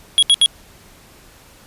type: tone bursts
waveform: square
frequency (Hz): 3322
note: G#7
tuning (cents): 0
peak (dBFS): -9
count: 3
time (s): 0.18-0.46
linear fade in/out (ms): 0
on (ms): 46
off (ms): 71
effects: pink hiss -46 dBFS RMS until 1.66 s + resampled to 32000 Hz